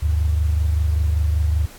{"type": "tone pair together", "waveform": "sine", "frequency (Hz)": [75.14, 100.3], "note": ["D2", "G2"], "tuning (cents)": [40, 40], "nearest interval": "perfect fourth", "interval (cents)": 500, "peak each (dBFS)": [-16, -25], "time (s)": [0.02, 1.66], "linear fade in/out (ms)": 10, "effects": ["pink hiss -43 dBFS RMS until 1.78 s", "AAC 64 kbps"]}